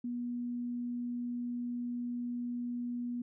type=tone; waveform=sine; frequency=242.1 Hz; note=B3; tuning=34 cents flat; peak=-34 dBFS; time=0.04-3.22 s; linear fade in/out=5 ms; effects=none